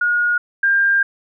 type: tone pair in turn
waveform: sine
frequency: 1439 / 1598.5 Hz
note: F#6 / G6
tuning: -49 / +33 cents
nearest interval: major second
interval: 182 cents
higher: second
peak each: -14 / -12 dBFS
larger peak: second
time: 0.01-0.38 / 0.63-1.03 s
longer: second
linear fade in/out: 5 ms
effects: none